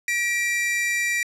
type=tone pair together; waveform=45% pulse; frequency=1924 / 2353 Hz; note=B6 / D7; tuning=-46 / +3 cents; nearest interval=minor third; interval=349 cents; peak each=-24 dBFS; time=0.08-1.23 s; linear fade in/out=2 ms; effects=low-pass 11000 Hz 12 dB/octave